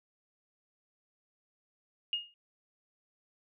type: tone with exponential decay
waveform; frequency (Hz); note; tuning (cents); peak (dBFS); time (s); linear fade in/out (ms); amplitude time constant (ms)
sine; 2851; F7; +35; -26; 2.13-2.34; 1; 44
effects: none